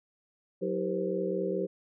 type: tone cluster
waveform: sine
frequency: 183.9 / 323.5 / 392.6 / 477.3 / 522 Hz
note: F#3 / E4 / G4 / A#4 / C5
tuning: -10 / -32 / +3 / +41 / -4 cents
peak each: -35 / -37 / -32 / -36 / -35 dBFS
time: 0.61-1.67 s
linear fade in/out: 20 ms
effects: none